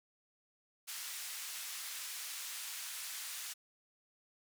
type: band-pass noise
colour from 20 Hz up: white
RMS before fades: -44 dBFS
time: 0.87-3.54 s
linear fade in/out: 20 ms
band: 1400 to 12000 Hz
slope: 12 dB/octave
effects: none